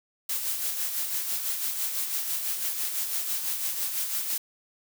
blue noise with tremolo, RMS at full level -28 dBFS, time 0.29-4.38 s, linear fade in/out 5 ms, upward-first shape sine, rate 6 Hz, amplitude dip 45%, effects none

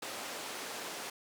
pink band-pass noise, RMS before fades -42 dBFS, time 0.02-1.1 s, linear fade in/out 5 ms, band 380 to 11000 Hz, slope 12 dB/octave, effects none

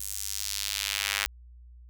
sawtooth tone with high-pass filter sweep, 100.4 Hz, G2, 42 cents sharp, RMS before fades -32 dBFS, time 0-1.26 s, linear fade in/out 0 ms, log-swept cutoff 8800 to 1900 Hz, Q 1.2, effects added 60 Hz sine -47 dBFS peak until 1.89 s

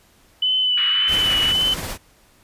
sine tone with vibrato, 2992 Hz, F#7, 19 cents sharp, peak -16 dBFS, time 0.42-1.74 s, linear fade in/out 5 ms, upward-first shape sine, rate 1.8 Hz, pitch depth 30 cents each way
white band-pass noise, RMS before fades -29 dBFS, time 0.77-1.53 s, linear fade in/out 10 ms, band 1200 to 3200 Hz, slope 48 dB/octave
pink noise with tremolo, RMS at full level -27 dBFS, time 1.07-1.98 s, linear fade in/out 50 ms, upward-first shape triangle, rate 17 Hz, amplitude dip 35%
effects pink hiss -55 dBFS RMS until 2.43 s + resampled to 32000 Hz

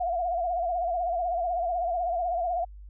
sine tone with vibrato, 698.5 Hz, F5, in tune, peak -25 dBFS, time 0-2.65 s, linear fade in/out 10 ms, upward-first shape sine, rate 16 Hz, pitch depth 85 cents each way, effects added 50 Hz sine -42 dBFS peak until 2.89 s

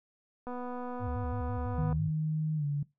click train, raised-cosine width 1 ms, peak -27 dBFS, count 361, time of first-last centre 0.47-1.927 s, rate 247 Hz
sine tone with vibrato, 88.2 Hz, F2, 18 cents sharp, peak -33 dBFS, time 0.99-2.11 s, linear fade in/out 50 ms, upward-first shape square, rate 6 Hz, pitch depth 280 cents each way
sine tone with pitch glide, 155.56 to 144.31 Hz, D#3 to D3, 0 to -30 cents, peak -28 dBFS, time 1.78-2.83 s, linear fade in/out 5 ms, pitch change -130 cents, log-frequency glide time 2.56-2.65 s
effects noise-tail reverb RT60 0.2 s tail -21 dB re dry

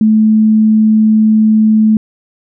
sine tone, 217.2 Hz, A3, 22 cents flat, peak -5 dBFS, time 0.01-1.97 s, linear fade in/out 2 ms, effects none

